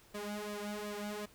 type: tone with flanger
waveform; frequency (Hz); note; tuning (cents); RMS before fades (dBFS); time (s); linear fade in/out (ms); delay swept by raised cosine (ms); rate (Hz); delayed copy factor
sawtooth; 207.7; G#3; 0; -41; 0.14-1.26; 10; 1.7 to 3.5; 2.7; +0.9
effects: pink hiss -62 dBFS RMS until 1.34 s